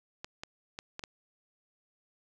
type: clicks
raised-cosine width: 0.2 ms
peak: -22 dBFS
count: 5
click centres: 0.245 / 0.435 / 0.789 / 0.994 / 1.038 s
effects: none